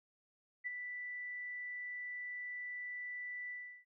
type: tone with ADSR envelope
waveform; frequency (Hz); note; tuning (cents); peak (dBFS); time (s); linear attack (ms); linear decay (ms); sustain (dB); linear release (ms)
sine; 1975.5; B6; 0; -35; 0.64-3.85; 28; 19; -6; 350
effects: none